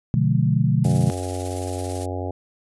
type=chord; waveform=sine; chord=B diminished seventh; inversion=none; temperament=equal with one note detuned; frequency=123.47 / 146.83 / 174.61 / 212.3 Hz; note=B2 / D3 / F3 / Ab3; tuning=0 / 0 / 0 / +38 cents; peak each=-20 / -20 / -23 / -25 dBFS; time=0.14-1.1 s; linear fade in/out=0 ms
type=harmonic tone; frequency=91.4 Hz; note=F#2; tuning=21 cents flat; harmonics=1 / 3 / 4 / 5 / 6 / 7 / 8 / 9; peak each=-28 / -33 / -34 / -35 / -36 / -36 / -37 / -38 dBFS; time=0.84-2.31 s; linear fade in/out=5 ms
type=noise with tremolo; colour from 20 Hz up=blue; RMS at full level=-34 dBFS; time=0.84-2.06 s; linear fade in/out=5 ms; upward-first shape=square; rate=18 Hz; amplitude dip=35%
effects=resampled to 24000 Hz